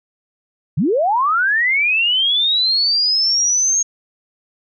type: linear sweep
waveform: sine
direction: up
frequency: 116.54 to 6550 Hz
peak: -13 dBFS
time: 0.77-3.83 s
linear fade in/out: 10 ms
effects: none